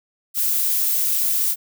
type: noise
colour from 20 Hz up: violet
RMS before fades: -20 dBFS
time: 0.34-1.56 s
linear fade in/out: 50 ms
effects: none